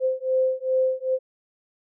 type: beating tone pair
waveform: sine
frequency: 518 / 520.5 Hz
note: C5 / C5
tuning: -17 / -9 cents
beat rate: 2.5 Hz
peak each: -23 dBFS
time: 0-1.19 s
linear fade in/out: 50 ms
effects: none